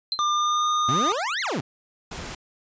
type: tone with exponential decay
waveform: sine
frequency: 4106 Hz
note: C8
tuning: 33 cents flat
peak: -19 dBFS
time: 0.12-0.24 s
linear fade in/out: 1 ms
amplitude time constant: 25 ms
type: tone with pitch glide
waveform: square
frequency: 1198 to 1222.5 Hz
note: D6 to D#6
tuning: +34 to -31 cents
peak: -21 dBFS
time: 0.19-1.12 s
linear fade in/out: 0 ms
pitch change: +35 cents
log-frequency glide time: 0.3-0.69 s
type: exponential two-way sweep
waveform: 25% pulse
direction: up then down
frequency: 110 to 2200 to 110 Hz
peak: -21 dBFS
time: 0.88-1.61 s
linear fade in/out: 10 ms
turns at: 1.41 s
type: noise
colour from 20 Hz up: pink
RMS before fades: -35 dBFS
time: 2.11-2.35 s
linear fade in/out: 5 ms
effects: resampled to 16000 Hz